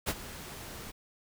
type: noise with ADSR envelope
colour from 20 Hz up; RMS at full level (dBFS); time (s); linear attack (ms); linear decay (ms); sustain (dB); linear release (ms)
pink; -29; 0.06-0.92; 25; 50; -15; 19
effects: none